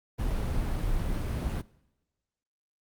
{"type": "noise", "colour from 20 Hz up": "brown", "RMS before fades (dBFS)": -29, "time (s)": [0.18, 1.62], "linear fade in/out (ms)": 20, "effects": ["noise-tail reverb RT60 1.0 s tail -22 dB re dry", "Opus 32 kbps"]}